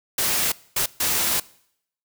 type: noise bursts at uneven times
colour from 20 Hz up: white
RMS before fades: -22 dBFS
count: 3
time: 0.18-0.52 / 0.76-0.86 / 1-1.4 s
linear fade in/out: 5 ms
effects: noise-tail reverb RT60 0.7 s tail -22 dB re dry